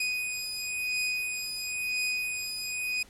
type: beating tone pair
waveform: sawtooth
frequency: 2489 / 2489.98 Hz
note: D#7 / D#7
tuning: 0 / +1 cents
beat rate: 0.98 Hz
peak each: -28 / -31 dBFS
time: 0-3.03 s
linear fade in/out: 5 ms
effects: pink hiss -56 dBFS RMS until 3.09 s + low-pass 12000 Hz 12 dB/octave